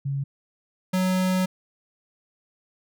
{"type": "tone pair in turn", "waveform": ["sine", "square"], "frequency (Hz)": [138.59, 185.35], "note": ["C#3", "F#3"], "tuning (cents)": [0, 3], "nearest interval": "perfect fourth", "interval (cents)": 503, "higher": "second", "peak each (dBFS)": [-24, -21], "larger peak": "second", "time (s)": [[0.05, 0.24], [0.93, 1.46]], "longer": "second", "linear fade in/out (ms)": 10, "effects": []}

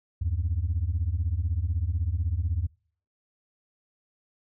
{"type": "beating tone pair", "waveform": "sine", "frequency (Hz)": [75.9, 91.9], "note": ["D#2", "F#2"], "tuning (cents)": [-42, -11], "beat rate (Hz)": 16, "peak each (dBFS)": -26, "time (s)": [0.21, 2.67], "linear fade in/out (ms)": 10, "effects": ["noise-tail reverb RT60 0.5 s tail -26 dB re dry", "tanh soft clip ceiling -19 dBFS"]}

